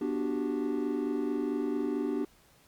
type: chord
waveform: triangle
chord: G major seventh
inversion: first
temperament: just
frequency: 245 / 294 / 367.5 / 392 Hz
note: B3 / D4 / F#4 / G4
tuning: -14 / +2 / -12 / 0 cents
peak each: -33 / -30 / -35 / -33 dBFS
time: 0.01-2.25 s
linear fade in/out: 5 ms
effects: pink hiss -62 dBFS RMS until 2.67 s + Opus 48 kbps

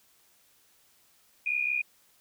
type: tone pair together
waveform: sine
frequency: 2402 / 2468 Hz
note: D7 / D#7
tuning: +38 / -15 cents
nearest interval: unison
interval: 47 cents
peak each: -30 / -28 dBFS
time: 1.46-1.82 s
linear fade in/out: 5 ms
effects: white hiss -64 dBFS RMS until 2.2 s

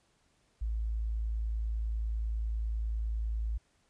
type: tone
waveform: sine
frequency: 55 Hz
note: A1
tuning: in tune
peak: -30 dBFS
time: 0.61-3.58 s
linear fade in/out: 10 ms
effects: pink hiss -71 dBFS RMS until 3.89 s + resampled to 22050 Hz

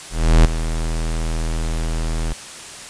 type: tone with ADSR envelope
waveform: square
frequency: 40.34 Hz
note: E1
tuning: 37 cents flat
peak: -7 dBFS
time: 0.1-2.33 s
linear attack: 350 ms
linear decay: 10 ms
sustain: -13 dB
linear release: 3 ms
effects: white hiss -35 dBFS RMS until 2.89 s + resampled to 22050 Hz

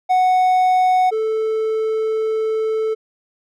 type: tone pair in turn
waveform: triangle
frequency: 739 / 439.4 Hz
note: F#5 / A4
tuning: -2 / -2 cents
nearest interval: major sixth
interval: 900 cents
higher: first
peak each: -10 / -15 dBFS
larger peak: first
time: 0.09-1.11 / 1.11-2.95 s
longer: second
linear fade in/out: 20 ms
effects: none

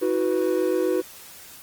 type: chord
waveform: triangle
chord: E suspended second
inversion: none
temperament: equal with one note detuned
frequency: 322.3 / 370 / 493.9 Hz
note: E4 / F#4 / B4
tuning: -39 / 0 / 0 cents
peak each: -24 / -21 / -23 dBFS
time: 0.01-1.02 s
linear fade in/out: 20 ms
effects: white hiss -44 dBFS RMS until 1.62 s + Opus 24 kbps

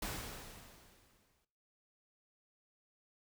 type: noise with exponential decay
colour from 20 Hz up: pink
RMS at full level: -39 dBFS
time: 0.02-1.45 s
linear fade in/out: 5 ms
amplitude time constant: 310 ms
effects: noise-tail reverb RT60 0.6 s tail -17 dB re dry

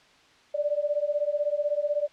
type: beating tone pair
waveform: sine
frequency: 580 / 596 Hz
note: D5 / D5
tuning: -22 / +25 cents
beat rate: 16 Hz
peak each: -27 dBFS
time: 0.54-2.08 s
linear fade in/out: 10 ms
effects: white hiss -57 dBFS RMS until 2.12 s + low-pass 4000 Hz 12 dB/octave

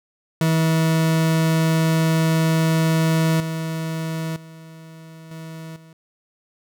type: tone with level steps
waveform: 40% pulse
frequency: 161.3 Hz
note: E3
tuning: 37 cents flat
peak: -15 / -23 / -38 / -32 / -43 dBFS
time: 0.41-5.93 s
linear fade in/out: 2 ms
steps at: 3.4 / 4.36 / 5.31 / 5.76 s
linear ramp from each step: 2 ms
effects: none

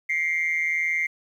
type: tone with amplitude modulation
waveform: sine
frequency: 2100 Hz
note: C7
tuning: 6 cents sharp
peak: -17 dBFS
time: 0.09-1.07 s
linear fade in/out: 10 ms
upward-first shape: sine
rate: 162 Hz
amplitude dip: 80%
effects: tanh soft clip ceiling -16 dBFS + 9-bit

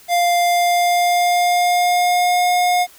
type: tone with pitch glide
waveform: square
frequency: 699 to 716.2 Hz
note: F5 to F5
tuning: +1 to +43 cents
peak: -14 dBFS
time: 0.08-2.87 s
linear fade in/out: 50 ms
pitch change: +42 cents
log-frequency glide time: 0.38-2.48 s
effects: white hiss -46 dBFS RMS until 2.98 s

